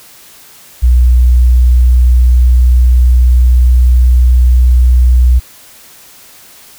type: tone with pitch glide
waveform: sine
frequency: 61.3 to 61.8 Hz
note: B1 to B1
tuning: -12 to +2 cents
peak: -3 dBFS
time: 0.82-5.4 s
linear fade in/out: 20 ms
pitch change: +14 cents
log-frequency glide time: 1.14-3.91 s
effects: white hiss -38 dBFS RMS until 6.78 s